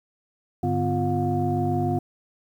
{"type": "tone cluster", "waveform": "sine", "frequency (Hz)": [101.2, 148, 253.4, 350.2, 717], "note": ["G#2", "D3", "B3", "F4", "F5"], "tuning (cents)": [-44, 14, 45, 5, 45], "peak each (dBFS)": -27, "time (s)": [0.63, 1.99], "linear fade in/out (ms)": 5, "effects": ["tanh soft clip ceiling -12 dBFS", "9-bit"]}